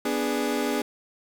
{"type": "chord", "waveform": "30% pulse", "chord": "G# diminished", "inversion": "first", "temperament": "equal", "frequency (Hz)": [246.9, 293.7, 415.3], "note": ["B3", "D4", "G#4"], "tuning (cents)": [0, 0, 0], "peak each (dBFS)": -26, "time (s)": [0.05, 0.82], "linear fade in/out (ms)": 5, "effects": ["8-bit"]}